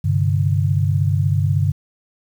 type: chord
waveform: sine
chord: G suspended fourth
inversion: none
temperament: just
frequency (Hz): 98 / 130.67 / 147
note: G2 / C3 / D3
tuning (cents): 0 / -2 / +2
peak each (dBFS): -17 / -22 / -19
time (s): 0.04-1.72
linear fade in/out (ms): 10
effects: 8-bit